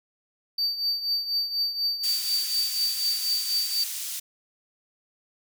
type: tone with tremolo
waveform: triangle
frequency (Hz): 4615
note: D8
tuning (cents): -31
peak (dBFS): -20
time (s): 0.58-3.84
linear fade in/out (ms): 5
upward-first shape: triangle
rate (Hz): 4.1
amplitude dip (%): 75
type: high-pass noise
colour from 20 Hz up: pink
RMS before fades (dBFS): -33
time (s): 2.03-4.2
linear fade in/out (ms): 10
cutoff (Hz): 4800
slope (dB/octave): 12
effects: none